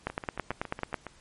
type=two click trains; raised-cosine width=0.5 ms; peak=-14 / -22 dBFS; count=9 / 8; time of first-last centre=0.07-0.942 / 0.1-1.067 s; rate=9.17 / 7.24 Hz; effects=pink hiss -58 dBFS RMS until 1.2 s + MP3 48 kbps